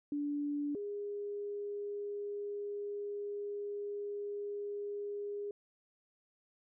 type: tone pair in turn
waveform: sine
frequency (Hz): 290.4 / 409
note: D4 / G#4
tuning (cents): -19 / -26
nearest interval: tritone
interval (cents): 593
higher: second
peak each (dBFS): -33 / -37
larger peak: first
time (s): 0.12-0.75 / 0.75-5.51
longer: second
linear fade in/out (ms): 2
effects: none